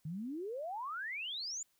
sine exponential sweep, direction up, 146.83 to 7270 Hz, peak -38 dBFS, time 0.05-1.63 s, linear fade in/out 5 ms, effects white hiss -75 dBFS RMS until 1.79 s

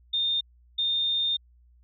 sine tone bursts at uneven times, 3637 Hz, A#7, 43 cents flat, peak -23 dBFS, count 2, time 0.13-0.41 / 0.78-1.37 s, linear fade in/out 10 ms, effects added 60 Hz sine -55 dBFS peak until 1.83 s

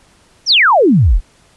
sine exponential sweep, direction down, 6100 to 30.5 Hz, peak -6 dBFS, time 0.46-1.21 s, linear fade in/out 50 ms, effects pink hiss -50 dBFS RMS until 1.56 s + resampled to 24000 Hz

